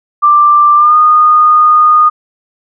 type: tone with pitch glide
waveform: sine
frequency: 1181 to 1228.3 Hz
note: D6 to D#6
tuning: +9 to -23 cents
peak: -3 dBFS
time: 0.22-2.1 s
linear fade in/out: 20 ms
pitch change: +68 cents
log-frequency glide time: 0.76-0.96 s
effects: none